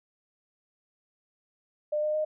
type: tone with pitch steps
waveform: sine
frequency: 601 / 608.3 / 615.8 Hz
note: D5 / D#5 / D#5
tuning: +40 / -39 / -18 cents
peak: -25 dBFS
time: 1.92-2.25 s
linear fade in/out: 10 ms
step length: 110 ms
effects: none